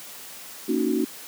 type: chord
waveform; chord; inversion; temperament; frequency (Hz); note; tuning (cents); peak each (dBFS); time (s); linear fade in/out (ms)
sine; D# minor seventh; second; equal with one note detuned; 233.1 / 280.2 / 311.1 / 370; A#3 / C#4 / D#4 / F#4; 0 / +19 / 0 / 0; -26; 0.68-1.05; 10
effects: white hiss -41 dBFS RMS until 1.27 s + high-pass 150 Hz 12 dB/octave